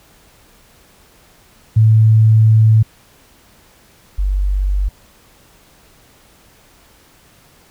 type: tone pair in turn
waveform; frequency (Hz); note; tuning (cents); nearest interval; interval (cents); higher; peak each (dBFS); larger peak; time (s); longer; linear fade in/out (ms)
sine; 110 / 48.24; A2 / G1; 0 / -27; octave + major second; 1427; first; -6 / -13; first; 1.76-2.83 / 4.18-4.89; first; 10
effects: pink hiss -49 dBFS RMS until 7.7 s